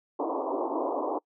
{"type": "band-pass noise", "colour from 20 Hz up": "pink", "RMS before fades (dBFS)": -30, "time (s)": [0.19, 1.19], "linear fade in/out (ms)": 10, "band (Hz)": [270, 1100], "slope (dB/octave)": 96, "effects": ["noise-tail reverb RT60 0.1 s tail -25 dB re dry"]}